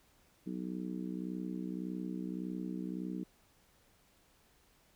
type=harmonic tone; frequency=61.74 Hz; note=B1; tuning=in tune; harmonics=3 / 4 / 5 / 6 / 7; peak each=-40 / -43 / -42 / -51 / -53 dBFS; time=0.46-3.24 s; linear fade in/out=10 ms; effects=pink hiss -68 dBFS RMS until 4.95 s